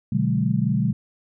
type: chord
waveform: sine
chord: G# half-diminished seventh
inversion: first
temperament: equal with one note detuned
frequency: 123.47 / 146.83 / 185 / 210.6 Hz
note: B2 / D3 / F#3 / G#3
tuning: 0 / 0 / 0 / +24 cents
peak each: -24 dBFS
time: 0.12-0.93 s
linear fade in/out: 5 ms
effects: none